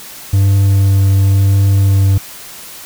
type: tone with vibrato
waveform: triangle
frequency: 98 Hz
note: G2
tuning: in tune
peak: -5 dBFS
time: 0.33-2.18 s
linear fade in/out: 5 ms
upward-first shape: triangle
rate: 0.97 Hz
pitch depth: 13 cents each way
effects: white hiss -32 dBFS RMS until 2.85 s